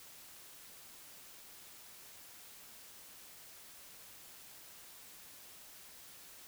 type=silence; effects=white hiss -55 dBFS RMS until 6.47 s